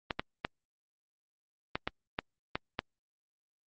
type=clicks; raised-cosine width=0.3 ms; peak=-14 dBFS; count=8; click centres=0.108 / 0.195 / 0.449 / 1.755 / 1.875 / 2.189 / 2.555 / 2.791 s; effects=low-pass 4000 Hz 12 dB/octave + Opus 32 kbps